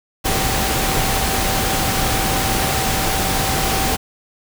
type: tone in noise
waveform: sine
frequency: 773 Hz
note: G5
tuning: 24 cents flat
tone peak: -25 dBFS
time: 0.24-3.97 s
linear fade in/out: 20 ms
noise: pink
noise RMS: -19 dBFS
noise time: 0.24-3.97 s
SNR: -9 dB
effects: none